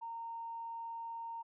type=tone with tanh clipping; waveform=triangle; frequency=921 Hz; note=A#5; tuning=21 cents flat; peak=-40 dBFS; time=0.01-1.43 s; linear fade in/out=20 ms; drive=2 dB; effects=resampled to 8000 Hz